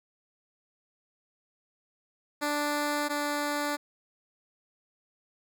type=tone pair in turn; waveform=10% pulse; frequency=293.7 / 292.3 Hz; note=D4 / D4; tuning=0 / -8 cents; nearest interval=unison; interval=8 cents; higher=first; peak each=-19 / -20 dBFS; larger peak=first; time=2.41-3.09 / 3.09-3.77 s; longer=neither; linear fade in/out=20 ms; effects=none